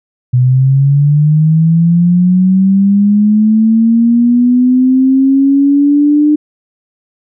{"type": "linear sweep", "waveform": "sine", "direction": "up", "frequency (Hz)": [123.47, 301.3], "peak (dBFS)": -5, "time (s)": [0.33, 6.36], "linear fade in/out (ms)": 10, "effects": []}